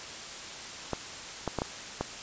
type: clicks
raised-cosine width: 1 ms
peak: -15 dBFS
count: 5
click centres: 0.933 / 1.477 / 1.587 / 1.619 / 2.01 s
effects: white hiss -41 dBFS RMS until 2.22 s + resampled to 16000 Hz